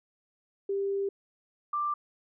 sine tone pair in turn, 395.6 / 1181.4 Hz, G4 / D6, +16 / +10 cents, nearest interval octave + perfect fifth, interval 1894 cents, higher second, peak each -27 dBFS, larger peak neither, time 0.69-1.09 / 1.73-1.94 s, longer first, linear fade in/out 5 ms, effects none

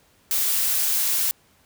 blue noise, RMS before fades -22 dBFS, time 0.31-1.31 s, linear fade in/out 0 ms, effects pink hiss -59 dBFS RMS until 1.65 s + high-pass 60 Hz 12 dB/octave

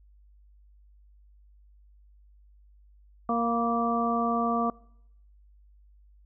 harmonic tone with a mistuned harmonic, 233.1 Hz, A#3, in tune, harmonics 1 / 2 / 3 / 4 / 5, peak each -28 / -33 / -29 / -39 / -29 dBFS, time 3.29-4.7 s, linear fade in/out 2 ms, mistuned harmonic 4, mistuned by +59 cents, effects noise-tail reverb RT60 0.8 s tail -25 dB re dry + added 50 Hz sine -54 dBFS peak until 6.25 s

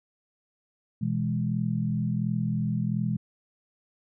sine chord, E major, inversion second, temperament equal, 123.47 / 164.81 / 207.7 Hz, B2 / E3 / G#3, 0 / 0 / 0 cents, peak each -29 dBFS, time 1.01-3.17 s, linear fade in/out 10 ms, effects none

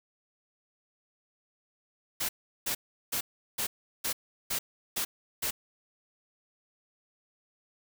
white noise bursts, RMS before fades -31 dBFS, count 8, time 2.2-5.51 s, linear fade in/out 10 ms, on 90 ms, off 370 ms, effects none

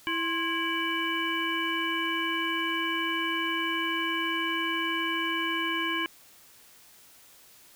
harmonic tone with a mistuned harmonic, 329.6 Hz, E4, in tune, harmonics 1 / 3 / 5 / 7 / 9, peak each -33 / -33 / -33 / -33 / -33 dBFS, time 0.07-6.06 s, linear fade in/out 0 ms, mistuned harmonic 3, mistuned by +120 cents, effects white hiss -55 dBFS RMS until 7.75 s

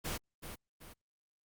pink noise with echo, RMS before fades -38 dBFS, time 0.04-0.18 s, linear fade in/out 20 ms, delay 380 ms, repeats 2, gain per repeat -7 dB, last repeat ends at 0.94 s, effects Opus 48 kbps

